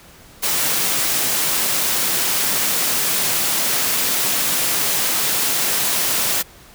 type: high-pass noise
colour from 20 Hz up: white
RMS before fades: -19 dBFS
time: 0.42-6.43 s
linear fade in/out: 20 ms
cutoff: 110 Hz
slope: 48 dB/octave
effects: pink hiss -45 dBFS RMS until 6.74 s